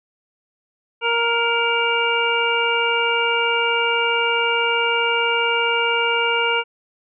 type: harmonic tone with a mistuned harmonic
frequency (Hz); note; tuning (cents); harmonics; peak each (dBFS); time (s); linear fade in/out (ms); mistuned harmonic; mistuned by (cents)
467.7; A#4; +6; 1 / 2 / 3 / 5 / 6; -23 / -23 / -23 / -23 / -23; 1.01-6.64; 50; 5; -20
effects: none